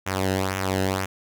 sawtooth tone with flanger, 94.9 Hz, F#2, 44 cents sharp, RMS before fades -25 dBFS, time 0.06-1.06 s, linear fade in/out 10 ms, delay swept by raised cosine 0.22 to 0.89 ms, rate 2 Hz, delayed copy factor -0.7, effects none

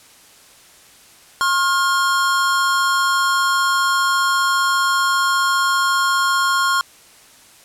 square tone pair together, 1076 / 1410.9 Hz, C6 / F6, +48 / +17 cents, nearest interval perfect fourth, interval 469 cents, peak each -18 / -19 dBFS, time 1.41-6.81 s, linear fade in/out 0 ms, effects white hiss -47 dBFS RMS until 7.64 s + low-pass 11000 Hz 12 dB/octave

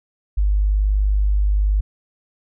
sine tone, 50.5 Hz, G#1, 48 cents flat, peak -14 dBFS, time 0.37-1.81 s, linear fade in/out 10 ms, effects none

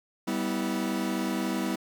40% pulse chord, E minor, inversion first, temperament equal with one note detuned, 196 / 246.9 / 323.8 Hz, G3 / B3 / E4, 0 / 0 / -31 cents, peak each -31 dBFS, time 0.27-1.76 s, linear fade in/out 10 ms, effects 9-bit

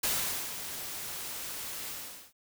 white noise with ADSR envelope, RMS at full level -29 dBFS, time 0.03-2.33 s, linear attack 8 ms, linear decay 450 ms, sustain -10 dB, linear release 430 ms, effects none

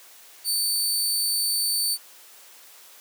20% pulse tone, 4550 Hz, C#8, 44 cents sharp, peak -16 dBFS, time 0.44-1.98 s, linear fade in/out 50 ms, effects white hiss -49 dBFS RMS until 3 s + high-pass 400 Hz 12 dB/octave

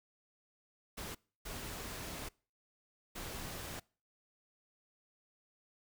pink noise bursts at uneven times, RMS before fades -44 dBFS, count 3, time 0.97-1.15 / 1.45-2.29 / 3.15-3.8 s, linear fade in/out 10 ms, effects noise-tail reverb RT60 0.4 s tail -25 dB re dry

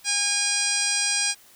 harmonic tone, 814 Hz, G#5, 35 cents flat, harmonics 1 / 2 / 3 / 4 / 5 / 6 / 7 / 8 / 9 / 10, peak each -38 / -32 / -29 / -33 / -33 / -28 / -28 / -38 / -35 / -27 dBFS, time 0.04-1.35 s, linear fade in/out 50 ms, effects white hiss -53 dBFS RMS until 1.55 s

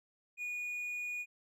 triangle tone, 2453 Hz, D#7, 25 cents flat, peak -35 dBFS, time 0.37-1.26 s, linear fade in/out 50 ms, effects none

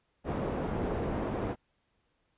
white low-pass noise, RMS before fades -33 dBFS, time 0.24-1.56 s, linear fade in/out 50 ms, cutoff 510 Hz, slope 12 dB/octave, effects pink hiss -75 dBFS RMS until 2.37 s + resampled to 8000 Hz

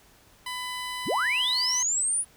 15% pulse tone, 1000 Hz, B5, 21 cents sharp, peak -25 dBFS, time 0.46-1.83 s, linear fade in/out 5 ms
sine linear sweep, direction up, 36.71 to 9956 Hz, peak -23 dBFS, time 1.05-2.25 s, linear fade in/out 50 ms
effects pink hiss -57 dBFS RMS until 2.36 s

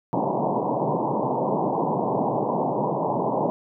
white band-pass noise, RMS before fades -24 dBFS, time 0.13-3.5 s, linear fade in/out 0 ms, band 120 to 1000 Hz, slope 96 dB/octave, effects none

